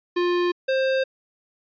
square tone pair in turn, 352.7 / 528.5 Hz, F4 / C5, +17 / +17 cents, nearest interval perfect fifth, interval 700 cents, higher second, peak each -20 dBFS, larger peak neither, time 0.16-0.52 / 0.68-1.04 s, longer neither, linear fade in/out 10 ms, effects resampled to 11025 Hz

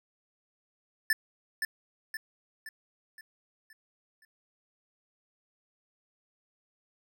square tone with echo, 1760 Hz, A6, in tune, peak -23 dBFS, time 1.1-1.13 s, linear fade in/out 2 ms, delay 520 ms, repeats 6, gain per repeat -6 dB, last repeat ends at 4.25 s, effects none

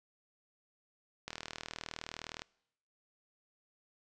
click train, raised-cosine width 0.2 ms, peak -22 dBFS, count 46, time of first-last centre 1.28-2.419 s, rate 39.5 Hz, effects noise-tail reverb RT60 0.8 s tail -26 dB re dry + resampled to 22050 Hz

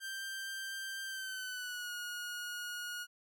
sawtooth tone with pitch glide, 1574 to 1443.4 Hz, G6 to F#6, +7 to -43 cents, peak -36 dBFS, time 0-3.07 s, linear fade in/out 50 ms, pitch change -150 cents, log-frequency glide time 1.06-1.92 s, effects none

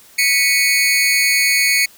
sawtooth tone with amplitude modulation, 2220 Hz, C#7, 2 cents sharp, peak -5 dBFS, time 0.18-1.86 s, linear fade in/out 10 ms, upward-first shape sine, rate 251 Hz, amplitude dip 90%, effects white hiss -46 dBFS RMS until 1.97 s

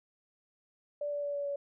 sine tone with pitch steps, 583 / 579 / 575 / 571 / 567.1 Hz, D5 / D5 / D5 / D5 / C#5, -13 / -25 / -37 / -49 / +39 cents, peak -32 dBFS, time 1.01-1.56 s, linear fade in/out 5 ms, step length 110 ms, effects none

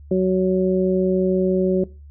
harmonic tone, 186.2 Hz, F#3, 11 cents sharp, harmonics 1 / 2 / 3, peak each -19 / -18 / -24 dBFS, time 0.11-1.84 s, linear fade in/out 5 ms, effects noise-tail reverb RT60 0.3 s tail -21 dB re dry + added 72 Hz sine -39 dBFS peak until 2.1 s

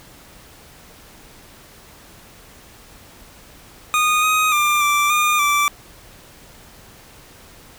25% pulse tone with pitch steps, 1233 / 1253 / 1193 / 1173 / 1212 / 1167 Hz, D#6 / D#6 / D6 / D6 / D#6 / D6, -16 / +12 / +27 / -2 / -46 / -11 cents, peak -11 dBFS, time 3.94-5.68 s, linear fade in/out 0 ms, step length 290 ms, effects pink hiss -45 dBFS RMS until 7.78 s

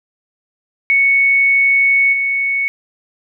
sine tone with level steps, 2217 Hz, C#7, in tune, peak -9 / -14 dBFS, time 0.9-2.68 s, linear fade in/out 0 ms, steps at 2.12 s, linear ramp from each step 20 ms, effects none

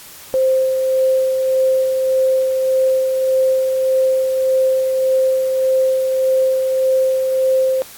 sine tone with tremolo, 523.3 Hz, C5, in tune, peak -11 dBFS, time 0.34-7.82 s, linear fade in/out 0 ms, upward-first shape sine, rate 1.7 Hz, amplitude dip 35%, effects white hiss -38 dBFS RMS until 7.97 s + AAC 64 kbps

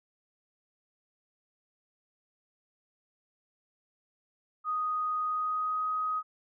sine tone with pitch glide, 1244.5 to 1256.8 Hz, D#6 to D#6, 0 to +17 cents, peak -28 dBFS, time 4.64-6.23 s, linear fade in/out 50 ms, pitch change +17 cents, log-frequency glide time 5.24-5.87 s, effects none

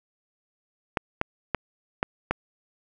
clicks, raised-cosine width 0.5 ms, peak -8 dBFS, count 5, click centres 0.972 / 1.214 / 1.547 / 2.029 / 2.31 s, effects none

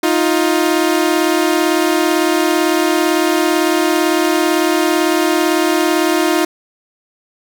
sawtooth tone pair together, 313.5 / 351.4 Hz, D#4 / F4, +13 / +11 cents, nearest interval major second, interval 198 cents, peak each -11 dBFS, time 0.03-6.45 s, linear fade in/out 5 ms, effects none

